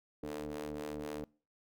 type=ring-modulated tone; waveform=sawtooth; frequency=75 Hz; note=D2; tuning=37 cents sharp; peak=-32 dBFS; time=0.23-1.24 s; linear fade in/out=0 ms; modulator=373 Hz; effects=noise-tail reverb RT60 0.4 s tail -24 dB re dry